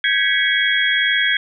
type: tone cluster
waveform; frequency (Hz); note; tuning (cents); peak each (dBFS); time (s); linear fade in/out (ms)
sine; 1564 / 1666 / 1957 / 2220 / 3305; G6 / G#6 / B6 / C#7 / G#7; -4 / +5 / -16 / +2 / -9; -23 / -19 / -22 / -22 / -20; 0.04-1.37; 2
effects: none